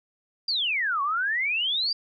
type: exponential two-way sweep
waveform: sine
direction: down then up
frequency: 4841 to 1090 to 4841 Hz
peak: -23 dBFS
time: 0.48-1.93 s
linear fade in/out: 5 ms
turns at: 1.02 s
effects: none